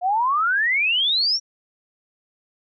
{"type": "exponential sweep", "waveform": "sine", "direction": "up", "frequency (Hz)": [698.5, 5730], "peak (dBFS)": -17, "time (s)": [0.01, 1.4], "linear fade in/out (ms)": 50, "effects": []}